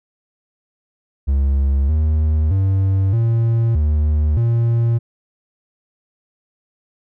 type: tone with pitch steps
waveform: triangle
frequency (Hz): 68.8 / 77.4 / 96.4 / 115.1 / 75.5 / 116.6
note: C#2 / D#2 / G2 / A#2 / D2 / A#2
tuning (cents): -12 / -9 / -28 / -22 / +48 / +1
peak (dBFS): -11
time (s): 1.27-4.99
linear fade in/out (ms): 20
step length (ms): 620
effects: none